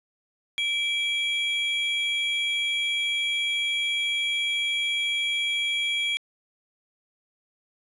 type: tone pair together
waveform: triangle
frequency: 2332 / 3298 Hz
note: D7 / G#7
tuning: -13 / -13 cents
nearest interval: tritone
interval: 600 cents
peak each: -25 / -25 dBFS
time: 0.58-6.17 s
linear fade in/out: 0 ms
effects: resampled to 24000 Hz + 9-bit